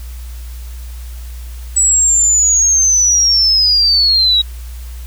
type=linear sweep; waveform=sine; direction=down; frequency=7902 to 3817 Hz; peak=-8 dBFS; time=1.76-4.42 s; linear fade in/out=10 ms; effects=added 60 Hz sine -25 dBFS peak until 5.06 s + white hiss -41 dBFS RMS until 5.06 s